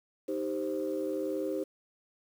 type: chord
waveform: sine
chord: C minor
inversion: first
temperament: equal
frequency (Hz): 311.1 / 392 / 523.3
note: Eb4 / G4 / C5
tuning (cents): 0 / 0 / 0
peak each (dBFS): -34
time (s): 0.28-1.64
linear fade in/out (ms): 10
effects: tanh soft clip ceiling -23 dBFS + 9-bit